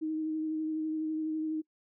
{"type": "tone with vibrato", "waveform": "sine", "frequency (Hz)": 313.4, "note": "D#4", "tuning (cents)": 13, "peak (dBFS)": -30, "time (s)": [0.01, 1.62], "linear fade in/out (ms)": 20, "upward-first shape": "sine", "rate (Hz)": 12, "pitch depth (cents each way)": 18, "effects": ["noise-tail reverb RT60 0.1 s tail -25 dB re dry"]}